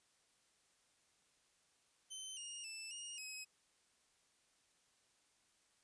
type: tone with pitch steps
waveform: 15% pulse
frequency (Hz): 3077 / 2845 / 2643 / 2852 / 2548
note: G7 / F7 / E7 / F7 / D#7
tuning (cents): -33 / +31 / +4 / +36 / +41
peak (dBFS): -39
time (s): 2.1-3.45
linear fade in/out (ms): 20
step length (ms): 270
effects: white hiss -75 dBFS RMS until 5.83 s + resampled to 22050 Hz